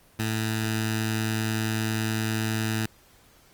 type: tone with notch filter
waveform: 10% pulse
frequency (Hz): 110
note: A2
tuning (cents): 0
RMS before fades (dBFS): -27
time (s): 0.19-2.86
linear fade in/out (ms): 5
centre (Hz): 540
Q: 0.58
effects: pink hiss -57 dBFS RMS until 3.53 s + Opus 24 kbps